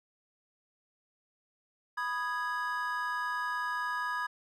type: chord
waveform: triangle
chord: G# minor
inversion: first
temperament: equal with one note detuned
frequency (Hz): 987.8 / 1237.3 / 1661.2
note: B5 / D#6 / G#6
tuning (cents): 0 / -10 / 0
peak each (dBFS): -34 / -35 / -33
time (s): 1.97-4.27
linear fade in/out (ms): 10
effects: none